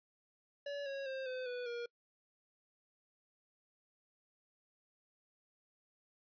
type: tone with pitch steps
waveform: square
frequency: 570 / 549.6 / 530 / 511 / 492.8 / 475.2 Hz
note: C#5 / C#5 / C5 / C5 / B4 / A#4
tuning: +48 / -15 / +22 / -41 / -4 / +33 cents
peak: -40 dBFS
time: 0.66-1.86 s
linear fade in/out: 5 ms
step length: 200 ms
effects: noise-tail reverb RT60 0.1 s tail -26 dB re dry + resampled to 11025 Hz